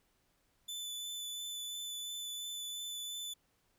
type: tone with vibrato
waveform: sawtooth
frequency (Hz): 3500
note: A7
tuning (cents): -10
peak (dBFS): -37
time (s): 0.68-3.34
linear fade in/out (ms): 10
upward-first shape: sine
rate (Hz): 2.9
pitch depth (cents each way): 10
effects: pink hiss -75 dBFS RMS until 3.78 s